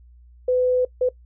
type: tone bursts at uneven times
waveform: sine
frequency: 503 Hz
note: B4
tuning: 32 cents sharp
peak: -16 dBFS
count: 2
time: 0.48-0.85 / 1.01-1.09 s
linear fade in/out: 5 ms
effects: noise-tail reverb RT60 0.1 s tail -20 dB re dry + added 60 Hz sine -46 dBFS peak until 1.25 s